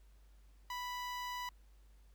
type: tone with notch filter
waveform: sawtooth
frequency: 987.8 Hz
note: B5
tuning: in tune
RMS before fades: -42 dBFS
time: 0.7-1.49 s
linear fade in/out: 2 ms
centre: 9700 Hz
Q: 0.98
effects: added 50 Hz sine -59 dBFS peak until 2.14 s + pink hiss -74 dBFS RMS until 2.14 s